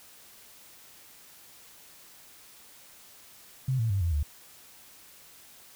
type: tone with pitch steps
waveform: sine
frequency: 130.81 / 113.22 / 98 / 84.82 / 73.41 Hz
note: C3 / A2 / G2 / E2 / D2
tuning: 0 / +50 / 0 / +50 / 0 cents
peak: -24 dBFS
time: 3.68-4.23 s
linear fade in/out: 5 ms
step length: 110 ms
effects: white hiss -53 dBFS RMS until 5.75 s